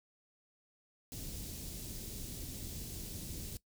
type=band-stop noise; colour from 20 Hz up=pink; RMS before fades=-44 dBFS; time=1.12-3.57 s; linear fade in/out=0 ms; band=300 to 4800 Hz; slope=12 dB/octave; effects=noise-tail reverb RT60 0.1 s tail -18 dB re dry